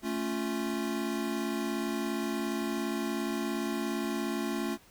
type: chord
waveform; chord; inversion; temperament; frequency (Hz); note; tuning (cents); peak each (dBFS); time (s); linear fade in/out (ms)
square; A augmented; none; equal; 220 / 277.2 / 349.2; A3 / C#4 / E#4; 0 / 0 / 0; -35 / -36 / -36; 0.02-4.78; 50
effects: pink hiss -59 dBFS RMS until 4.9 s